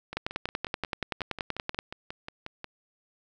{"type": "two click trains", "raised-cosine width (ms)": 0.3, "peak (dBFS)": [-21, -13], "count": [15, 18], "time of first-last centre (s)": [[0.13, 2.643], [0.17, 1.789]], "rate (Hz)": [5.57, 10.5], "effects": []}